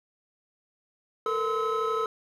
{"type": "tone cluster", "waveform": "triangle", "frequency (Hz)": [444.8, 477, 1031, 1290], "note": ["A4", "A#4", "C6", "E6"], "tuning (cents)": [19, 40, -26, -38], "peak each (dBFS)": [-26, -32, -32, -26], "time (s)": [1.26, 2.06], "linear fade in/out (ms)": 2, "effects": ["tanh soft clip ceiling -18 dBFS"]}